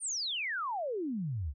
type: exponential sweep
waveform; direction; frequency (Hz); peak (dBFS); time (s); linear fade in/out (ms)
sine; down; 9550 to 63.1; -32; 0-1.54; 50
effects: none